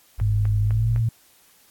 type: tone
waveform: sine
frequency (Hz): 49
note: G1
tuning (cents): 0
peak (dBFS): -25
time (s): 0.18-1.01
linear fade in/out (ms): 10
type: click train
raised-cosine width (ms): 0.5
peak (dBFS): -25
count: 4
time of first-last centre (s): 0.2-0.961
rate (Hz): 3.94
type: tone with pitch glide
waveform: sine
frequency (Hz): 104.3 to 113.74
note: G#2 to A#2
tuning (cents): +8 to -42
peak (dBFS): -18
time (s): 0.21-1.09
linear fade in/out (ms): 5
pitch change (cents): +150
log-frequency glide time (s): 0.65-0.9
effects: white hiss -56 dBFS RMS until 1.7 s + AAC 64 kbps